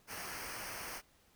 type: noise with comb filter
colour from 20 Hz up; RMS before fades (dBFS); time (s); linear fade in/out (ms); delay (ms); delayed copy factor
pink; -44; 0.07-1.02; 50; 0.27; -0.75
effects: pink hiss -68 dBFS RMS until 1.35 s